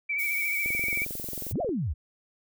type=tone with vibrato; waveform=sine; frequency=2286 Hz; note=D7; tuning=47 cents flat; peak=-26 dBFS; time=0.09-1.05 s; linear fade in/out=10 ms; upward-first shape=triangle; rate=14 Hz; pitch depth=53 cents each way
type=noise; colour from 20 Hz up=violet; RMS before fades=-36 dBFS; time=0.18-1.53 s; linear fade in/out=20 ms
type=click train; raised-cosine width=2 ms; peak=-26 dBFS; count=24; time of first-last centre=0.66-1.691 s; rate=22.3 Hz
type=exponential two-way sweep; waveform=sine; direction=up then down; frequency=60.8 to 740 to 60.8 Hz; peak=-26 dBFS; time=1.51-1.94 s; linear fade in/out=20 ms; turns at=1.61 s
effects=none